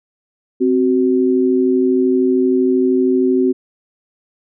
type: tone pair together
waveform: sine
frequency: 260.8 / 373.7 Hz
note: C4 / F#4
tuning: -5 / +17 cents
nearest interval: tritone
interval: 622 cents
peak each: -14 dBFS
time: 0.6-3.53 s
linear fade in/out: 20 ms
effects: none